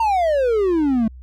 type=exponential sweep; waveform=triangle; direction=down; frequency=932.3 to 214.5 Hz; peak=-13 dBFS; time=0-1.08 s; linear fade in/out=5 ms; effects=added 63 Hz sine -36 dBFS peak until 1.22 s